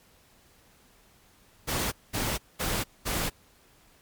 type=noise bursts; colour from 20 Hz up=pink; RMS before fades=-29 dBFS; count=4; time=1.67-3.3 s; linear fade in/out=20 ms; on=250 ms; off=210 ms; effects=pink hiss -60 dBFS RMS until 4.01 s + MP3 96 kbps